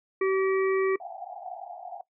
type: harmonic tone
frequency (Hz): 383.2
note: G4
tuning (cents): -39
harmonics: 1 / 3 / 5 / 6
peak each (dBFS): -22 / -32 / -36 / -38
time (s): 0.21-0.96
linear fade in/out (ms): 5
type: band-pass noise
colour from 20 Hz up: white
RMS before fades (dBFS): -40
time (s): 1-2.01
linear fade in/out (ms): 2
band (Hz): 690 to 790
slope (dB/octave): 96
effects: noise-tail reverb RT60 0.1 s tail -18 dB re dry